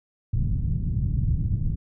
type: low-pass noise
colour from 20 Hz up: white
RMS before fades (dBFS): -24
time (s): 0.33-1.76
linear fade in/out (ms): 10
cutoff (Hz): 140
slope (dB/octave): 24
effects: none